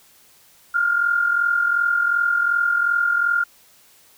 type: tone pair together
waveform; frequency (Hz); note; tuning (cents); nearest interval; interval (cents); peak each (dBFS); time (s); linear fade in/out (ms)
sine; 1400 / 1442.7; F6 / F#6; +4 / -44; minor second; 52; -17 / -24; 0.74-3.44; 10
effects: white hiss -53 dBFS RMS until 4.17 s